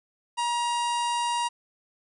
harmonic tone with a mistuned harmonic, 954 Hz, A#5, 40 cents sharp, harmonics 1 / 2 / 3 / 4 / 5 / 6 / 7 / 8 / 9 / 10, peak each -25 / -40 / -34 / -40 / -42 / -43 / -47 / -44 / -46 / -42 dBFS, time 0.37-1.49 s, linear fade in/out 20 ms, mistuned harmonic 3, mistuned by -31 cents, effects none

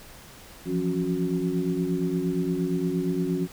sine tone cluster, 169.5 / 178.1 / 275.5 / 366.9 Hz, E3 / F3 / C#4 / F#4, +49 / +34 / -11 / -15 cents, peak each -29 dBFS, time 0.65-3.48 s, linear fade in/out 50 ms, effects pink hiss -47 dBFS RMS until 3.52 s

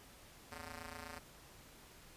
5% pulse ring-modulated tone, 164.81 Hz, E3, in tune, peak -33 dBFS, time 0.51-1.19 s, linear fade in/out 10 ms, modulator 398 Hz, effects pink hiss -59 dBFS RMS until 2.16 s + resampled to 32000 Hz

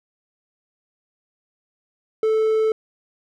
triangle tone, 438.4 Hz, A4, 6 cents flat, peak -14 dBFS, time 2.23-2.72 s, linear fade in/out 2 ms, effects none

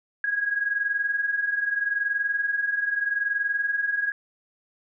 sine tone pair together, 1630.2 / 1651 Hz, G#6 / G#6, -33 / -11 cents, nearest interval unison, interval 22 cents, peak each -29 / -24 dBFS, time 0.24-4.12 s, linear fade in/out 2 ms, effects none

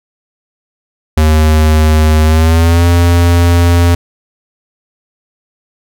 square tone with pitch glide, 77.78 to 86.3 Hz, D#2 to F2, 0 to -20 cents, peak -6 dBFS, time 1.17-3.95 s, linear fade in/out 5 ms, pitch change +180 cents, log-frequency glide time 2.24-2.86 s, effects none

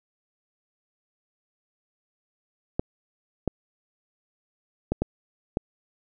clicks, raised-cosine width 2 ms, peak -10 dBFS, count 5, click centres 2.795 / 3.477 / 4.92 / 5.02 / 5.571 s, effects none

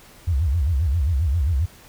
sine tone with vibrato, 75.7 Hz, D#2, 47 cents flat, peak -17 dBFS, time 0.27-1.66 s, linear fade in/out 10 ms, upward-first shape sine, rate 7.5 Hz, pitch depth 290 cents each way, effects pink hiss -48 dBFS RMS until 1.88 s

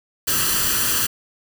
white noise with comb filter, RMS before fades -20 dBFS, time 0.27-1.07 s, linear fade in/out 10 ms, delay 0.67 ms, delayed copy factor +0.7, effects none

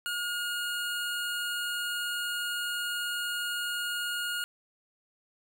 25% pulse tone, 1431 Hz, F6, 42 cents sharp, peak -27 dBFS, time 0.06-4.44 s, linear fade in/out 0 ms, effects none

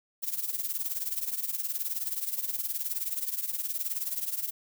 violet noise with tremolo, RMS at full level -29 dBFS, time 0.22-4.51 s, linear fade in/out 20 ms, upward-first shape triangle, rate 19 Hz, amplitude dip 85%, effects none

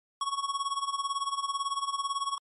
square tone with tremolo, 1109 Hz, C#6, in tune, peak -27 dBFS, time 0.21-2.38 s, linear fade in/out 2 ms, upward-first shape sine, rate 18 Hz, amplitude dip 80%, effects MP3 48 kbps

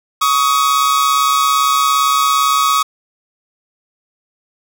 45% pulse tone pair together, 1123.4 / 1261 Hz, C#6 / D#6, +23 / +23 cents, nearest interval major second, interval 200 cents, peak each -14 dBFS, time 0.21-2.83 s, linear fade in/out 10 ms, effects none

